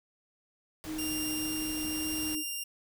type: noise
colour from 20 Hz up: pink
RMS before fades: -44 dBFS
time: 0.84-2.35 s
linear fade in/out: 0 ms
type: tone with vibrato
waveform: sine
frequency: 311.1 Hz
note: D#4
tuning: in tune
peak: -34 dBFS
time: 0.85-2.44 s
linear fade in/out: 50 ms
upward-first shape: triangle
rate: 1.8 Hz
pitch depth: 11 cents each way
type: tone with tremolo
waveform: 10% pulse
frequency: 2794 Hz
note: F7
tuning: in tune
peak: -24 dBFS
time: 0.98-2.64 s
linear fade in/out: 10 ms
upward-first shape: triangle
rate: 1 Hz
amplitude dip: 25%
effects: none